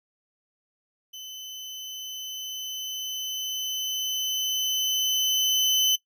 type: tone with level ramp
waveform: 35% pulse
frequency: 3034 Hz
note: F#7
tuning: 43 cents sharp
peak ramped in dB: -36 to -17 dBFS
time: 1.13-5.96 s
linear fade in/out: 10 ms
effects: noise-tail reverb RT60 0.1 s tail -17 dB re dry